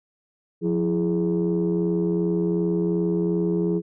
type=tone cluster; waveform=sine; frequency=176.4 / 334.6 / 417.3 Hz; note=F3 / E4 / G#4; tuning=+18 / +26 / +8 cents; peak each=-22 / -24 / -24 dBFS; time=0.61-3.82 s; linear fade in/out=50 ms; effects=tanh soft clip ceiling -14 dBFS